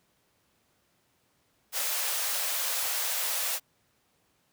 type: high-pass noise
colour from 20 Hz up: white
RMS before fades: -30 dBFS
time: 1.72-3.6 s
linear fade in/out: 50 ms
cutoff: 490 Hz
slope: 48 dB/octave
effects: pink hiss -70 dBFS RMS until 4.52 s + high-pass 80 Hz 12 dB/octave